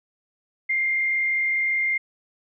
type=tone with frequency modulation; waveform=sine; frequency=2109 Hz; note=C7; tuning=13 cents sharp; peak=-20 dBFS; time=0.69-1.98 s; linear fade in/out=10 ms; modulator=45.3 Hz; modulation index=0.51; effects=none